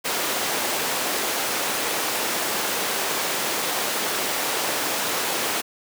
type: high-pass noise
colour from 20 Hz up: pink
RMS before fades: -25 dBFS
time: 0.04-5.62 s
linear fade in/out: 20 ms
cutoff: 390 Hz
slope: 12 dB/octave
effects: none